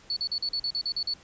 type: tone bursts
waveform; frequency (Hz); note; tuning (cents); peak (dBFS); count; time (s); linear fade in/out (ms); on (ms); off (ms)
sine; 4435; C#8; 0; -26; 10; 0.1-1.137; 2; 65; 43
effects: pink hiss -54 dBFS RMS until 1.23 s + resampled to 16000 Hz